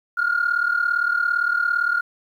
sine tone pair together, 1396.9 / 1434.5 Hz, F6 / F6, 0 / +46 cents, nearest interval unison, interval 46 cents, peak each -20 dBFS, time 0.17-2.01 s, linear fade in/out 10 ms, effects tanh soft clip ceiling -12 dBFS + 9-bit

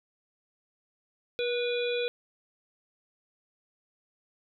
harmonic tone with a mistuned harmonic, 490 Hz, B4, 14 cents flat, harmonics 1 / 3 / 5 / 7 / 8, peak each -28 / -41 / -36 / -38 / -40 dBFS, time 1.39-2.08 s, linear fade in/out 0 ms, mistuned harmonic 1, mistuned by -25 cents, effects none

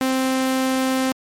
sawtooth tone, 261.6 Hz, C4, in tune, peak -14 dBFS, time 0.01-1.12 s, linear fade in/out 0 ms, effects MP3 64 kbps

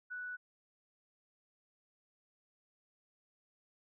sine tone, 1480 Hz, F#6, in tune, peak -40 dBFS, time 0.1-0.37 s, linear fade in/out 20 ms, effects none

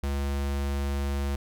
square tone, 70 Hz, C#2, 18 cents sharp, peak -27 dBFS, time 0.03-1.36 s, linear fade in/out 5 ms, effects none

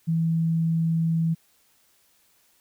sine tone, 163.9 Hz, E3, 10 cents flat, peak -20 dBFS, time 0.07-1.35 s, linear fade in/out 20 ms, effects white hiss -63 dBFS RMS until 2.6 s

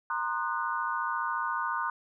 sine chord, C half-diminished seventh, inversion third, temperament equal with one note detuned, 932.3 / 1046.5 / 1221.7 / 1480 Hz, Bb5 / C6 / Eb6 / Gb6, 0 / 0 / -32 / 0 cents, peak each -34 dBFS, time 0.1-1.9 s, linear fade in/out 2 ms, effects none

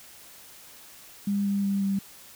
sine tone with pitch steps, 201.3 / 199.68 / 198.07 / 196.48 Hz, G3 / G3 / G3 / G3, +46 / +32 / +18 / +4 cents, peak -23 dBFS, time 1.27-1.99 s, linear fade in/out 5 ms, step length 180 ms, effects white hiss -49 dBFS RMS until 2.35 s

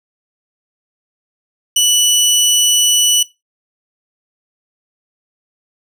20% pulse tone, 2960 Hz, F#7, in tune, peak -4 dBFS, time 1.76-3.23 s, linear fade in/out 5 ms, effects noise-tail reverb RT60 0.2 s tail -17 dB re dry

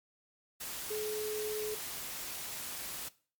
sine tone in noise, 426.4 Hz, G#4, 46 cents sharp, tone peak -34 dBFS, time 0.9-1.75 s, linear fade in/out 10 ms, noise white, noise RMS -41 dBFS, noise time 0.6-3.09 s, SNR +4 dB, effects noise-tail reverb RT60 0.4 s tail -19 dB re dry + MP3 96 kbps

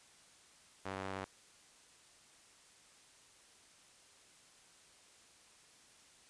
sawtooth tone with band-pass filter, 96 Hz, G2, 36 cents flat, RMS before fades -43 dBFS, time 0.85-1.25 s, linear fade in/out 10 ms, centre 1100 Hz, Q 0.64, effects white hiss -63 dBFS RMS until 6.29 s + resampled to 22050 Hz

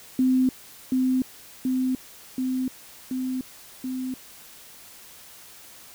sine tone with echo, 257.6 Hz, C4, 27 cents flat, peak -17 dBFS, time 0.19-0.49 s, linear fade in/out 2 ms, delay 730 ms, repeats 5, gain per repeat -2 dB, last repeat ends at 4.14 s, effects white hiss -47 dBFS RMS until 5.94 s

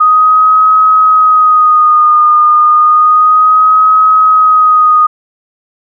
sine tone with vibrato, 1244.5 Hz, D#6, in tune, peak -3 dBFS, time 0-5.07 s, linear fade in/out 10 ms, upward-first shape sine, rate 0.31 Hz, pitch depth 37 cents each way, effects none

